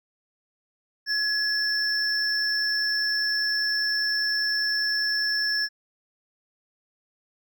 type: tone pair together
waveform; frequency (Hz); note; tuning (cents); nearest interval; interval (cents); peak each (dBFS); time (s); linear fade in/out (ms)
triangle; 1690 / 5365; G#6 / E8; +30 / +30; octave + minor sixth; 2000; -24; 1.06-5.69; 50
effects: none